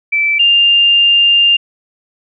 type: tone pair in turn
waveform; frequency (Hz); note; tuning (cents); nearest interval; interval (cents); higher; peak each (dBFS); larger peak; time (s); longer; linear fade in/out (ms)
sine; 2323 / 2800; D7 / F7; -20 / +4; minor third; 324; second; -10 / -6; second; 0.12-0.39 / 0.39-1.57; second; 10
effects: none